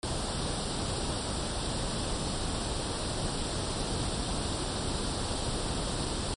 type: noise with comb filter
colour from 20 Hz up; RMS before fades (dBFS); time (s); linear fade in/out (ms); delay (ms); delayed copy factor
pink; -32; 0.03-6.34; 0; 0.23; +0.65
effects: MP3 48 kbps